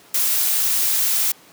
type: noise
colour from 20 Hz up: blue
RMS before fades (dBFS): -19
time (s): 0.14-1.32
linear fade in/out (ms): 5
effects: pink hiss -48 dBFS RMS until 1.52 s + high-pass 200 Hz 12 dB/octave